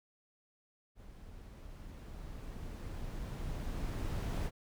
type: noise with level ramp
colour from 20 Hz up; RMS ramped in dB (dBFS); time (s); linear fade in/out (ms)
brown; -53 to -34; 0.95-4.51; 50
effects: none